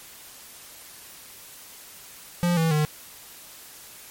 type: tone with pitch steps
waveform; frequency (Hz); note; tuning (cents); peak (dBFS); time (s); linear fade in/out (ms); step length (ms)
square; 174.61 / 162.92 / 152.01; F3 / E3 / D#3; 0 / -20 / -40; -20; 2.43-2.85; 0; 140
effects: white hiss -45 dBFS RMS until 4.1 s + MP3 64 kbps